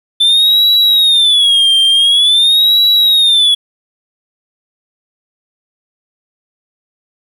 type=tone with vibrato; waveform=triangle; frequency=3520 Hz; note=A7; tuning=in tune; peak=-5 dBFS; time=0.2-3.55 s; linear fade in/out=10 ms; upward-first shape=sine; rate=0.47 Hz; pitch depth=180 cents each way; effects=7-bit